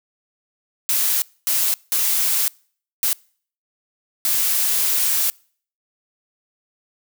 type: noise bursts at uneven times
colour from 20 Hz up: blue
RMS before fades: -19 dBFS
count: 5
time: 0.89-1.22 / 1.47-1.74 / 1.92-2.48 / 3.03-3.13 / 4.25-5.3 s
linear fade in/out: 0 ms
effects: noise-tail reverb RT60 0.5 s tail -26 dB re dry